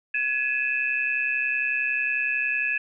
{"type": "tone cluster", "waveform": "sine", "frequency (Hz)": [1691, 2496, 2627], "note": ["G#6", "D#7", "E7"], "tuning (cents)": [31, 5, -7], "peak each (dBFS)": -27, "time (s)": [0.14, 2.78], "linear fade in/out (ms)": 5, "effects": []}